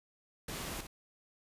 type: noise with echo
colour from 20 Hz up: pink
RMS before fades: -41 dBFS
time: 0.48-0.81 s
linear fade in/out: 5 ms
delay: 60 ms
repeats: 1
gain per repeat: -7 dB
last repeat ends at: 0.87 s
effects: resampled to 32000 Hz